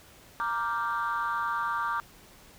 sine chord, G minor seventh, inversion first, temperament equal, 932.3 / 1174.7 / 1396.9 / 1568 Hz, Bb5 / D6 / F6 / G6, 0 / 0 / 0 / 0 cents, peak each -32 / -29 / -34 / -35 dBFS, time 0.4-2 s, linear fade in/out 0 ms, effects tanh soft clip ceiling -21 dBFS + pink hiss -54 dBFS RMS until 2.58 s

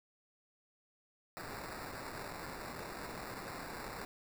white noise with sample-and-hold, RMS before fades -45 dBFS, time 1.37-4.05 s, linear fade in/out 0 ms, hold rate 3150 Hz, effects none

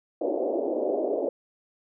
white band-pass noise, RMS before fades -27 dBFS, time 0.21-1.29 s, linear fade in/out 5 ms, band 280 to 640 Hz, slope 48 dB/octave, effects none

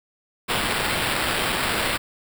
violet noise with sample-and-hold, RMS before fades -24 dBFS, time 0.48-1.98 s, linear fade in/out 20 ms, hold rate 6300 Hz, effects none

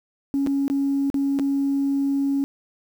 sine tone with dropouts, 277.2 Hz, C#4, in tune, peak -18 dBFS, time 0.34-2.44 s, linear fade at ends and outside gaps 0 ms, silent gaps 0.464-0.471 / 0.68-0.7 / 1.101-1.143 / 1.389-1.396 s, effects tanh soft clip ceiling -15 dBFS + 8-bit

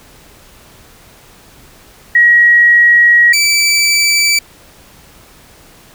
sine / 20% pulse tone pair in turn, 1903 / 2316 Hz, A#6 / D7, +35 / -25 cents, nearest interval minor third, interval 340 cents, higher second, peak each -4 dBFS, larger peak neither, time 2.15-3.33 / 3.33-4.39 s, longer first, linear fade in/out 5 ms, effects pink hiss -42 dBFS RMS until 5.94 s

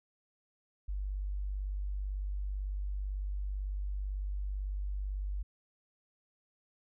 sine tone, 49 Hz, G1, in tune, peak -33 dBFS, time 0.88-5.43 s, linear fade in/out 10 ms, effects none

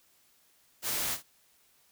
white noise with echo, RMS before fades -32 dBFS, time 0.82-1.18 s, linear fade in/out 50 ms, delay 52 ms, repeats 1, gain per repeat -13 dB, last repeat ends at 1.232 s, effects white hiss -66 dBFS RMS until 1.91 s

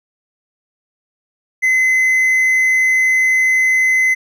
triangle tone, 2043 Hz, C7, 42 cents flat, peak -9 dBFS, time 1.62-4.15 s, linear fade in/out 20 ms, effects none

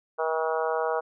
harmonic tone, 160 Hz, D#3, 49 cents sharp, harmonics 3 / 4 / 5 / 6 / 7 / 8 / 9, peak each -28 / -30 / -32 / -34 / -35 / -36 / -37 dBFS, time 0.18-1.01 s, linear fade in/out 20 ms, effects none

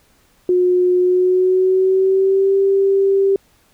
sine tone with pitch glide, 361.1 to 391.5 Hz, F#4 to G4, -42 to -2 cents, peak -11 dBFS, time 0.49-3.36 s, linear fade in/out 2 ms, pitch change +140 cents, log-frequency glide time 0.99-2.56 s, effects pink hiss -56 dBFS RMS until 3.73 s

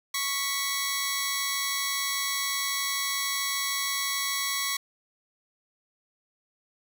10% pulse tone pair together, 1108.7 / 1963 Hz, C#6 / B6, 0 / -11 cents, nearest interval minor seventh, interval 989 cents, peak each -21 dBFS, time 0.14-4.77 s, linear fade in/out 5 ms, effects none

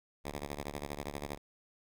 5% pulse ring-modulated tone, 72.3 Hz, D2, 27 cents flat, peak -25 dBFS, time 0.24-1.38 s, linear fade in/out 10 ms, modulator 29.9 Hz, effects none

